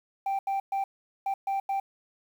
sine tone bursts at uneven times, 784 Hz, G5, in tune, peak -23 dBFS, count 6, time 0.26-0.39 / 0.47-0.6 / 0.72-0.84 / 1.26-1.34 / 1.47-1.6 / 1.69-1.8 s, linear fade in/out 5 ms, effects tanh soft clip ceiling -25 dBFS + 9-bit

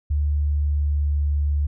sine tone with pitch glide, 73.42 to 72.79 Hz, D2 to D2, 0 to -15 cents, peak -18 dBFS, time 0.1-1.67 s, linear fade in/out 10 ms, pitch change -15 cents, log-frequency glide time 0.29-1.22 s, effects none

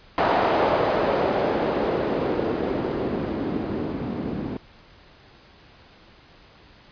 blue noise with low-pass filter sweep, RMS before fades -24 dBFS, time 0.18-4.57 s, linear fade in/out 0 ms, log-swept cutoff 710 to 230 Hz, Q 1.5, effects pink hiss -51 dBFS RMS until 6.91 s + resampled to 11025 Hz

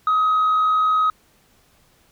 sine tone with frequency modulation, 1264 Hz, D#6, 27 cents sharp, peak -13 dBFS, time 0.07-1.1 s, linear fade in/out 2 ms, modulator 61.6 Hz, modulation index 0.21, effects tanh soft clip ceiling -13 dBFS + pink hiss -58 dBFS RMS until 2.11 s

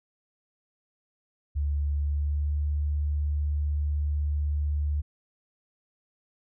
sine tone with pitch glide, 72.4 to 73.67 Hz, D2 to D2, -24 to +6 cents, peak -24 dBFS, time 1.55-5.02 s, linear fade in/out 20 ms, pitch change +30 cents, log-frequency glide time 1.97-2.55 s, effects none

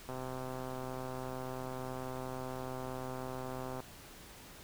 click train, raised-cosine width 1 ms, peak -28 dBFS, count 480, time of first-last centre 0.09-3.803 s, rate 129 Hz, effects pink hiss -53 dBFS RMS until 4.63 s

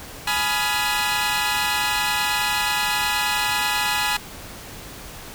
15% pulse chord, F half-diminished seventh, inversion first, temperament equal with one note detuned, 839.8 / 987.8 / 1244.5 / 1396.9 Hz, Ab5 / Cb6 / Eb6 / F6, +19 / 0 / 0 / 0 cents, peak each -17 / -19 / -23 / -22 dBFS, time 0.27-4.17 s, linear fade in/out 5 ms, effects pink hiss -38 dBFS RMS until 5.34 s

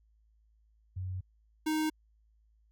sine / square tone pair in turn, 92.5 / 311.1 Hz, F#2 / D#4, 0 / 0 cents, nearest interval octave + major sixth, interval 2100 cents, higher second, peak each -34 / -29 dBFS, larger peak second, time 0.96-1.21 / 1.66-1.9 s, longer first, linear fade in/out 10 ms, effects added 54 Hz sine -64 dBFS peak until 2.71 s

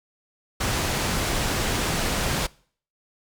pink low-pass noise, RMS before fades -25 dBFS, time 0.6-2.47 s, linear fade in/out 10 ms, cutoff 10000 Hz, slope 12 dB/octave, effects noise-tail reverb RT60 0.5 s tail -23 dB re dry

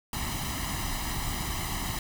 pink noise with comb filter, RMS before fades -32 dBFS, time 0.13-1.99 s, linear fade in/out 2 ms, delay 1 ms, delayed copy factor +0.75, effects none

